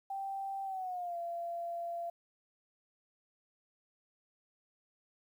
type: tone with pitch glide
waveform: sine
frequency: 782 to 684.7 Hz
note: G5 to F5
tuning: -4 to -34 cents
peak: -36 dBFS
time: 0.1-2.1 s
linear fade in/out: 5 ms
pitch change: -230 cents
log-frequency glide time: 0.64-1.17 s
effects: 11-bit